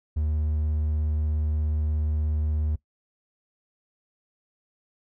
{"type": "tone", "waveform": "triangle", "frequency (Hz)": 76.4, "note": "D#2", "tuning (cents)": -31, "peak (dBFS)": -21, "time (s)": [0.16, 2.76], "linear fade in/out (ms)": 10, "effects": ["noise-tail reverb RT60 0.1 s tail -19 dB re dry"]}